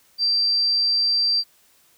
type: tone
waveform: sine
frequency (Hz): 4699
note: D8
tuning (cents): 0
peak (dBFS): -17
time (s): 0.18-1.44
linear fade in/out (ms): 50
effects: white hiss -58 dBFS RMS until 1.97 s